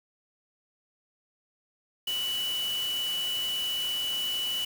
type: tone in noise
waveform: sine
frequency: 2960 Hz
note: F#7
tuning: in tune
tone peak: -28 dBFS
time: 2.07-4.65 s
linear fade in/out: 5 ms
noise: white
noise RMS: -39 dBFS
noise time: 2.07-4.65 s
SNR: +8 dB
effects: none